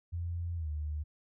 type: tone with pitch glide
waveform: sine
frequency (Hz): 85.7 to 75.47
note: F2 to D2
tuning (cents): -32 to +48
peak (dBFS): -33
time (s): 0.12-1.04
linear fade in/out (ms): 20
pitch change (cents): -220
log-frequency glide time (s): 0.56-0.69
effects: none